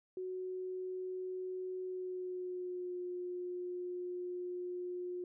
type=tone with pitch glide; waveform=sine; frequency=370 to 358.2 Hz; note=F#4 to F4; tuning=0 to +44 cents; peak=-38 dBFS; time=0.17-5.24 s; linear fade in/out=2 ms; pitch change=-56 cents; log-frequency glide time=1.84-2.99 s; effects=none